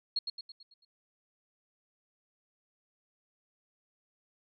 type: tone with echo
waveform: sine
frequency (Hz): 4277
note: C8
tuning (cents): +37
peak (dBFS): -27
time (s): 0.16-0.19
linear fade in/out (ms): 5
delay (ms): 110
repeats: 6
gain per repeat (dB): -6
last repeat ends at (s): 0.85
effects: none